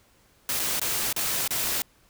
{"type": "noise with dropouts", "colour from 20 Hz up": "white", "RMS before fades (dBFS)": -27, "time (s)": [0.49, 1.82], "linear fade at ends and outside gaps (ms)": 1, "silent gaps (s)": [[0.594, 0.597], [0.796, 0.815], [1.127, 1.163], [1.477, 1.507]], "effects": ["pink hiss -61 dBFS RMS until 2.09 s"]}